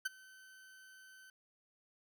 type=tone with ADSR envelope; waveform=40% pulse; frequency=1529 Hz; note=G6; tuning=44 cents flat; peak=-31 dBFS; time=0.05-1.3 s; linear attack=10 ms; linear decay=21 ms; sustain=-24 dB; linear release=3 ms; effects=12-bit